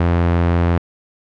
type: tone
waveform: sawtooth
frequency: 85.8 Hz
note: F2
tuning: 30 cents flat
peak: -9 dBFS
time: 0-0.78 s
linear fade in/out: 5 ms
effects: low-pass 2000 Hz 12 dB/octave